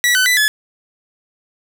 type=tone with pitch steps; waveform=sawtooth; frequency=1945 / 1510 / 1988 / 1713 Hz; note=B6 / F#6 / B6 / A6; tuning=-27 / +35 / +11 / -47 cents; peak=-8 dBFS; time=0.04-0.48 s; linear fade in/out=0 ms; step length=110 ms; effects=none